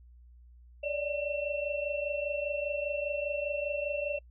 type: tone cluster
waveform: sine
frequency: 573 / 598 / 2704 Hz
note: D5 / D5 / E7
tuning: -43 / +31 / +43 cents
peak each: -33 / -35 / -37 dBFS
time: 0.83-4.19 s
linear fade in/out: 10 ms
effects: noise-tail reverb RT60 0.1 s tail -26 dB re dry + added 60 Hz sine -52 dBFS peak until 4.3 s